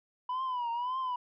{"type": "tone with vibrato", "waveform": "sine", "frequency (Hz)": 987.8, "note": "B5", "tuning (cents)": 0, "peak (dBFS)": -28, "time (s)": [0.29, 1.16], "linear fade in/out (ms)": 5, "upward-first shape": "triangle", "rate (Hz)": 1.8, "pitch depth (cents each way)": 120, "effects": ["tanh soft clip ceiling -30 dBFS"]}